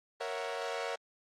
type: chord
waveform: sawtooth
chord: F# dominant seventh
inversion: first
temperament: equal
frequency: 466.2 / 554.4 / 659.3 / 740 Hz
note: A#4 / C#5 / E5 / F#5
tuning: 0 / 0 / 0 / 0 cents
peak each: -35 / -36 / -37 / -38 dBFS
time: 0.2-0.96 s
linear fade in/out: 10 ms
effects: low-pass 6000 Hz 12 dB/octave + Opus 32 kbps